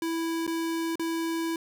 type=tone with dropouts; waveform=square; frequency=329.6 Hz; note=E4; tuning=in tune; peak=-28 dBFS; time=0.02-1.56 s; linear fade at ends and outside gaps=2 ms; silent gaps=0.467-0.476 / 0.956-0.995 s; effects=none